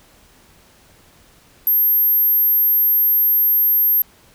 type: tone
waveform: sine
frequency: 12800 Hz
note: G9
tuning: 35 cents sharp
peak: -12 dBFS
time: 1.67-4.02 s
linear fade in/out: 2 ms
effects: pink hiss -51 dBFS RMS until 4.34 s